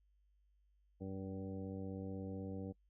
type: harmonic tone with a mistuned harmonic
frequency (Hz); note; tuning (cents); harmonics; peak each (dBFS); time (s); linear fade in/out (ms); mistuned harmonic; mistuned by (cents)
95.9; G2; -37; 1 / 2 / 3 / 4 / 5 / 6 / 8; -47 / -46 / -48 / -56 / -50 / -57 / -61; 1-2.73; 20; 1; -20
effects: noise-tail reverb RT60 0.1 s tail -26 dB re dry + added 50 Hz sine -70 dBFS peak until 2.89 s